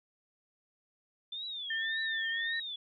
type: tone with vibrato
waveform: sine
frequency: 3520 Hz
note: A7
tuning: in tune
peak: -37 dBFS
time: 1.32-2.76 s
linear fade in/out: 5 ms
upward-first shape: triangle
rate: 1.8 Hz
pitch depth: 200 cents each way
type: tone with pitch glide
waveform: sine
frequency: 1795 to 1834.8 Hz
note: A6 to A#6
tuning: +34 to -28 cents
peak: -32 dBFS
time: 1.7-2.6 s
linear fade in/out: 5 ms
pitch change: +38 cents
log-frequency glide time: 2.22-2.38 s
effects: none